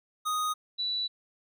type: tone pair in turn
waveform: square / sine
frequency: 1244.5 / 3951 Hz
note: D#6 / B7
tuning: 0 / 0 cents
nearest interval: octave + minor sixth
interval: 2000 cents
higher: second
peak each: -28 dBFS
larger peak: neither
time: 0.25-0.54 / 0.78-1.08 s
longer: second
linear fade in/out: 20 ms
effects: none